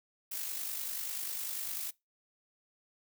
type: noise with amplitude modulation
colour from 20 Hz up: blue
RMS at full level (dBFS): -36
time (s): 0.31-1.91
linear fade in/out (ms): 10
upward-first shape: sine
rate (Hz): 50.1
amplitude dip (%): 45
effects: noise-tail reverb RT60 0.2 s tail -22 dB re dry